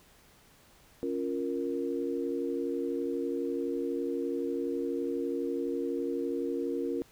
sine chord, Bb minor, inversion first, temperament equal, 277.2 / 349.2 / 466.2 Hz, Db4 / F4 / Bb4, 0 / 0 / 0 cents, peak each -34 dBFS, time 1.03-7.02 s, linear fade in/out 0 ms, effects pink hiss -60 dBFS RMS until 7.11 s

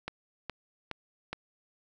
click train, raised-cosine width 0.3 ms, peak -19 dBFS, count 4, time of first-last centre 0.08-1.33 s, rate 2.4 Hz, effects none

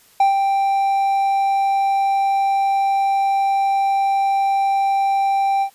triangle tone with ADSR envelope, 786 Hz, G5, 4 cents sharp, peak -8 dBFS, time 0.2-5.7 s, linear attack 4 ms, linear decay 130 ms, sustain -5 dB, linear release 80 ms, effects white hiss -52 dBFS RMS until 5.74 s + resampled to 32000 Hz

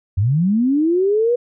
sine linear sweep, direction up, 87.31 to 493.6 Hz, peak -13 dBFS, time 0.17-1.36 s, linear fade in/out 10 ms, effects none

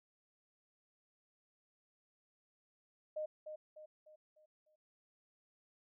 sine tone with echo, 615 Hz, D#5, 20 cents flat, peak -37 dBFS, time 3.16-3.26 s, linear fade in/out 10 ms, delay 300 ms, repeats 5, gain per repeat -7 dB, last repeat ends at 4.76 s, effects none

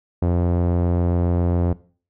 sawtooth tone with low-pass filter, 87.31 Hz, F2, in tune, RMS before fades -19 dBFS, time 0.22-1.73 s, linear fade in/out 5 ms, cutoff 630 Hz, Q 0.9, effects noise-tail reverb RT60 0.4 s tail -18 dB re dry

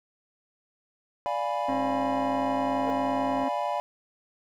triangle chord, D diminished seventh, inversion none, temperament equal, 587.3 / 698.5 / 830.6 / 987.8 Hz, D5 / F5 / Ab5 / Cb6, 0 / 0 / 0 / 0 cents, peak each -30 dBFS, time 1.26-3.8 s, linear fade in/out 0 ms
harmonic tone, 268.8 Hz, C4, 47 cents sharp, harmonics 1 / 2 / 3 / 4 / 5 / 6 / 7, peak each -29 / -38 / -45 / -42 / -52 / -51 / -48 dBFS, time 1.68-3.49 s, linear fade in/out 10 ms
click train, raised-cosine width 2 ms, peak -32 dBFS, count 181, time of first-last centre 1.69-3.438 s, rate 103 Hz
triangle tone with exponential growth, 466.2 Hz, A#4, in tune, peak -27 dBFS, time 2.76-2.9 s, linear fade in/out 0 ms, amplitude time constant 29 ms
effects none

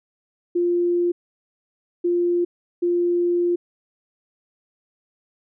sine tone bursts at uneven times, 349.2 Hz, F4, in tune, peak -17 dBFS, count 3, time 0.55-1.12 / 2.04-2.45 / 2.82-3.56 s, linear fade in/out 10 ms, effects none

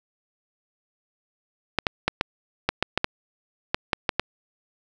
clicks, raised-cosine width 0.3 ms, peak -4 dBFS, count 12, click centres 1.787 / 1.868 / 2.08 / 2.211 / 2.69 / 2.826 / 2.976 / 3.044 / 3.745 / 3.932 / 4.092 / 4.196 s, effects none

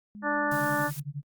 sine tone, 207.7 Hz, G#3, in tune, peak -40 dBFS, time 0.15-0.83 s, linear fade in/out 0 ms
harmonic tone, 293.7 Hz, D4, in tune, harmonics 1 / 2 / 3 / 4 / 5 / 6, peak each -32 / -32 / -32 / -32 / -32 / -32 dBFS, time 0.22-0.91 s, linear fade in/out 50 ms
blue noise, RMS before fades -41 dBFS, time 0.51-1 s, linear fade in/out 5 ms
sine tone with tremolo, 143.8 Hz, D3, 36 cents flat, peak -30 dBFS, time 0.52-1.23 s, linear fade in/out 0 ms, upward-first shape sine, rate 11 Hz, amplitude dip 100%
effects Opus 48 kbps

